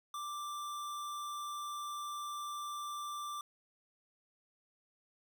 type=tone; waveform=square; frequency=1178 Hz; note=D6; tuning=5 cents sharp; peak=-40 dBFS; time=0.14-3.41 s; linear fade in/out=2 ms; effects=none